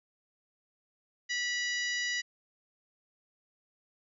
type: harmonic tone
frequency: 975 Hz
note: B5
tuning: 23 cents flat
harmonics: 2 / 3 / 4 / 5 / 6 / 7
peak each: -32 / -39 / -41 / -40 / -42 / -45 dBFS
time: 1.29-2.22 s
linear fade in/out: 20 ms
effects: none